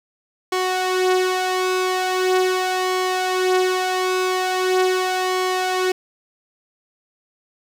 sawtooth tone with flanger, 370 Hz, F#4, in tune, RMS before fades -20 dBFS, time 0.52-5.92 s, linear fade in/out 5 ms, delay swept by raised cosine 0.92 to 4.62 ms, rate 0.41 Hz, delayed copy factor +0.55, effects low-pass 8000 Hz 12 dB/octave + 7-bit

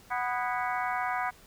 harmonic tone with a mistuned harmonic, 246.9 Hz, B3, in tune, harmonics 3 / 4 / 5 / 6 / 7 / 8 / 9, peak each -32 / -34 / -36 / -38 / -39 / -40 / -41 dBFS, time 0.1-1.31 s, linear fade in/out 20 ms, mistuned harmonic 7, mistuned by -87 cents, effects pink hiss -56 dBFS RMS until 1.46 s

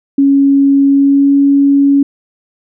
sine tone with pitch glide, 277.2 to 279.8 Hz, C#4 to C#4, 0 to +16 cents, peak -5 dBFS, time 0.18-2.03 s, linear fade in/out 5 ms, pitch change +16 cents, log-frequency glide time 0.88-1.34 s, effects none

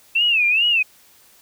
sine tone with vibrato, 2637 Hz, E7, in tune, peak -14 dBFS, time 0.15-0.83 s, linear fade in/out 10 ms, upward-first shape sine, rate 2.4 Hz, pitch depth 170 cents each way, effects white hiss -52 dBFS RMS until 1.41 s

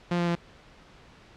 sawtooth tone with pitch steps, 174.61 / 172.9 / 171.21 Hz, F3 / F3 / F3, 0 / -17 / -34 cents, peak -20 dBFS, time 0.11-0.353 s, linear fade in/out 5 ms, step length 81 ms, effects pink hiss -53 dBFS RMS until 1.36 s + low-pass 4000 Hz 12 dB/octave

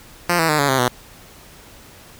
5% pulse tone with pitch steps, 174.61 / 162.92 / 152.01 / 141.83 / 132.33 / 123.47 Hz, F3 / E3 / D#3 / C#3 / C3 / B2, 0 / -20 / -40 / +40 / +20 / 0 cents, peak -4 dBFS, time 0.29-0.884 s, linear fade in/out 5 ms, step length 99 ms, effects pink hiss -44 dBFS RMS until 2.19 s

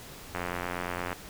click train, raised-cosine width 0.5 ms, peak -17 dBFS, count 70, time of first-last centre 0.35-1.129 s, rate 88.6 Hz, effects pink hiss -46 dBFS RMS until 1.29 s

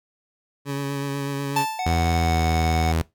20% pulse tone with vibrato, 140 Hz, C#3, 18 cents sharp, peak -20 dBFS, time 0.65-1.66 s, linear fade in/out 50 ms, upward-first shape sine, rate 8.1 Hz, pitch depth 19 cents each way
45% pulse tone with exponential decay, 880 Hz, A5, in tune, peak -17 dBFS, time 1.56-2.12 s, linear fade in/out 5 ms, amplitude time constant 120 ms
harmonic tone, 740 Hz, F#5, in tune, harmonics 1 / 3 / 5 / 7 / 9, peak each -24 / -34 / -40 / -40 / -44 dBFS, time 1.79-2.92 s, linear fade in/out 2 ms
sawtooth tone with pitch glide, 83.6 to 81.13 Hz, E2 to E2, +25 to -27 cents, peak -16 dBFS, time 1.86-3.02 s, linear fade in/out 5 ms, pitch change -52 cents, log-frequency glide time 2.18-2.43 s
effects noise-tail reverb RT60 0.2 s tail -20 dB re dry

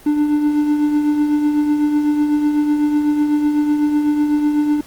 triangle tone with tremolo, 296.9 Hz, D4, 19 cents sharp, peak -9 dBFS, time 0.06-4.81 s, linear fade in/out 5 ms, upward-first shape triangle, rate 8 Hz, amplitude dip 50%, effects pink hiss -43 dBFS RMS until 4.86 s + Opus 32 kbps

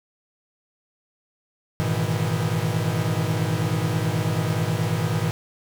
45% pulse chord, E major seventh, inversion first, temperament equal with one note detuned, 103.83 / 120.44 / 155.56 / 164.81 Hz, G#2 / B2 / D#3 / E3, 0 / -43 / 0 / 0 cents, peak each -27 dBFS, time 1.8-5.31 s, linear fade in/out 0 ms, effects none

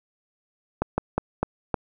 slowing click train, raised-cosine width 1 ms, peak -8 dBFS, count 5, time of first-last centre 0.82-1.742 s, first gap 160 ms, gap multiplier 1.25, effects none

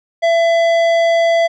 sine tone with tanh clipping, 670 Hz, E5, 28 cents sharp, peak -12 dBFS, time 0.22-1.48 s, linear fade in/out 20 ms, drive 13 dB, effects none

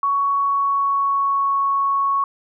sine tone with pitch glide, 1117 to 1107.4 Hz, C#6 to C#6, +13 to -2 cents, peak -16 dBFS, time 0.03-2.24 s, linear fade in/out 2 ms, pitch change -15 cents, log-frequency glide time 0.4-1.59 s, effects none

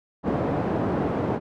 pink band-pass noise, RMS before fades -25 dBFS, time 0.23-1.4 s, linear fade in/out 50 ms, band 130 to 740 Hz, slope 12 dB/octave, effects none

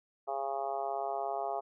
harmonic tone, 137.2 Hz, C#3, 17 cents flat, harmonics 3 / 4 / 5 / 6 / 7 / 8 / 9, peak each -41 / -43 / -35 / -38 / -48 / -45 / -48 dBFS, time 0.27-1.61 s, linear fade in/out 20 ms, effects none

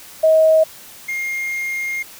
sine / triangle tone pair in turn, 635 / 2128 Hz, D#5 / C7, +35 / +29 cents, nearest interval octave + major sixth, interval 2094 cents, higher second, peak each -9 / -19 dBFS, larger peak first, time 0.23-0.64 / 1.08-2.03 s, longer second, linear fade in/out 10 ms, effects white hiss -40 dBFS RMS until 2.19 s

